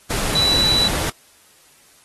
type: tone in noise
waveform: sine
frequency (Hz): 3951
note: B7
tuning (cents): 0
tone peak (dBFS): -15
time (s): 0.35-0.88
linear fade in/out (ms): 5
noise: pink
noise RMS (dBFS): -23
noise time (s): 0.1-1.1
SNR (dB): +5
effects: white hiss -52 dBFS RMS until 2.04 s + AAC 32 kbps